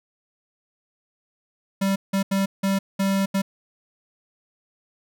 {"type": "tone bursts at uneven times", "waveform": "square", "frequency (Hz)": 195.1, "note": "G3", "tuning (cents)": -8, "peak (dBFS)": -20, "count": 6, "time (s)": [[1.81, 1.96], [2.13, 2.23], [2.31, 2.46], [2.63, 2.79], [2.99, 3.26], [3.34, 3.42]], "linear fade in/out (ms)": 10, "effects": []}